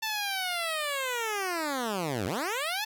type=linear two-way sweep; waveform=10% pulse; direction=down then up; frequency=890 to 86 to 890 Hz; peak=-21 dBFS; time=0.02-2.85 s; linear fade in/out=10 ms; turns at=2.26 s; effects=none